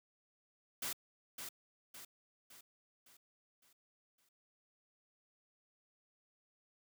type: noise with echo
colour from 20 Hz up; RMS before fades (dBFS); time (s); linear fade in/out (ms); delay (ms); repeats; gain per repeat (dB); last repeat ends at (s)
white; -40; 0.82-0.93; 5; 560; 6; -6; 4.29
effects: high-pass 100 Hz 12 dB/octave